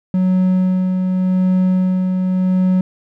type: tone with tremolo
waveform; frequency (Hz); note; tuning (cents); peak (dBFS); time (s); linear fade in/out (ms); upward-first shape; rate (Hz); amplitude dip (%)
triangle; 185; F#3; 0; -9; 0.14-2.81; 2; sine; 0.87; 35
effects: none